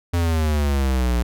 square exponential sweep, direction down, 87.31 to 58.27 Hz, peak -18 dBFS, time 0.13-1.23 s, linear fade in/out 10 ms, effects none

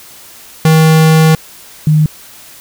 square / sine tone pair in turn, 158.8 / 153.57 Hz, D#3 / D#3, +36 / -22 cents, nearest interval minor second, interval 58 cents, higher first, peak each -5 dBFS, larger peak neither, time 0.65-1.35 / 1.87-2.06 s, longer first, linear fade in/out 2 ms, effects white hiss -36 dBFS RMS until 2.6 s

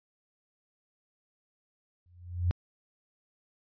sine tone with exponential growth, 88.1 Hz, F2, 16 cents sharp, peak -21 dBFS, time 2.06-2.51 s, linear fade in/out 0 ms, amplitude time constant 96 ms, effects resampled to 11025 Hz

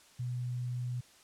sine tone, 123.47 Hz, B2, in tune, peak -33 dBFS, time 0.19-1.01 s, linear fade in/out 10 ms, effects white hiss -60 dBFS RMS until 1.23 s + low-pass 9000 Hz 12 dB/octave

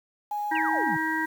sine tone with vibrato, 830.6 Hz, G#5, in tune, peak -27 dBFS, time 0.31-0.95 s, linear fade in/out 5 ms, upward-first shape triangle, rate 7.7 Hz, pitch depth 8 cents each way
harmonic tone, 317.8 Hz, D#4, 37 cents sharp, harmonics 1 / 3 / 5 / 6, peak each -30 / -30 / -30 / -30 dBFS, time 0.51-1.26 s, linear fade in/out 10 ms
sine exponential sweep, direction down, 2960 to 136.8 Hz, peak -31 dBFS, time 0.55-0.97 s, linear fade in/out 5 ms
effects 8-bit

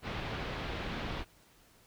pink low-pass noise, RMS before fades -38 dBFS, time 0.02-1.25 s, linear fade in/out 50 ms, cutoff 3800 Hz, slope 24 dB/octave, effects pink hiss -63 dBFS RMS until 1.86 s

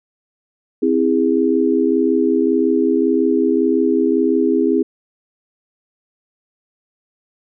sine chord, C augmented, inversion none, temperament just, 261.6 / 327 / 408.8 Hz, C4 / E4 / G#4, 0 / -14 / -27 cents, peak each -17 dBFS, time 0.82-4.83 s, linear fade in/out 10 ms, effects none

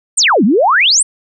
sine exponential two-way sweep, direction down then up, 9397 to 182.9 to 9397 Hz, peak -7 dBFS, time 0.17-1.03 s, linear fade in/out 10 ms, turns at 0.44 s, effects none

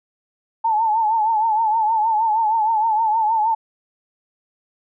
sine tone with vibrato, 880 Hz, A5, in tune, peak -15 dBFS, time 0.64-3.55 s, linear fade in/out 10 ms, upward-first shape triangle, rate 6.4 Hz, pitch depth 92 cents each way, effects none

